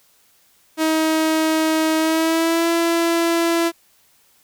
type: tone with pitch glide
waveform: sawtooth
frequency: 316.9 to 335.7 Hz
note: D#4 to E4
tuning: +32 to +32 cents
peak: -12 dBFS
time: 0.77-3.72 s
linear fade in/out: 50 ms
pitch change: +100 cents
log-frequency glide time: 1.98-2.69 s
effects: white hiss -57 dBFS RMS until 4.43 s